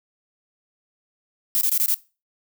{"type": "noise bursts", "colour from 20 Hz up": "violet", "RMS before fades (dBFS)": -20, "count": 5, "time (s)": [1.55, 1.943], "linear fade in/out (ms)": 0, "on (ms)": 61, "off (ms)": 22, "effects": ["noise-tail reverb RT60 0.3 s tail -20 dB re dry"]}